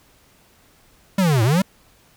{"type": "linear two-way sweep", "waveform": "square", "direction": "down then up", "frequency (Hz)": [201.5, 105.7, 201.5], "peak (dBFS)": -15, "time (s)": [1.18, 1.62], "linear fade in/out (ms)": 5, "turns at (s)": 1.43, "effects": ["pink hiss -55 dBFS RMS until 2.16 s"]}